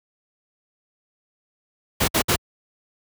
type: noise bursts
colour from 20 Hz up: pink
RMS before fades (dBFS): -19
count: 3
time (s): 2-2.362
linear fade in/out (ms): 10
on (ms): 80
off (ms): 61
effects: high-pass 60 Hz 12 dB/octave